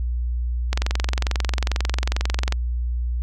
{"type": "click train", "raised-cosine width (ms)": 0.2, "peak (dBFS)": -6, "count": 41, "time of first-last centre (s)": [0.73, 2.524], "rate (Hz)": 22.3, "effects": ["added 60 Hz sine -21 dBFS peak until 3.22 s"]}